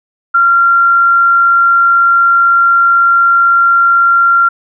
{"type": "tone", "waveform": "sine", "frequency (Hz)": 1379, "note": "F6", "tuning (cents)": -22, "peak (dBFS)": -5, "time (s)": [0.34, 4.49], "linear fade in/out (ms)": 10, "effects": []}